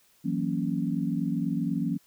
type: chord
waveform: sine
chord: F# dominant seventh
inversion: third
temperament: equal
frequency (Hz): 164.81 / 185 / 233.1 / 277.2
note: E3 / F#3 / A#3 / C#4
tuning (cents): 0 / 0 / 0 / 0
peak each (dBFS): -31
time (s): 0.24-1.98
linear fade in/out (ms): 20
effects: white hiss -63 dBFS RMS until 2.06 s